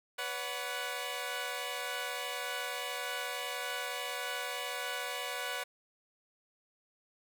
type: chord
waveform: 10% pulse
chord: B suspended second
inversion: none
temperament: equal with one note detuned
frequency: 493.9 / 567.7 / 740 Hz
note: B4 / C#5 / F#5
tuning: 0 / +41 / 0 cents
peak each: -32 dBFS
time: 0.18-5.64 s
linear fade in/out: 10 ms
effects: none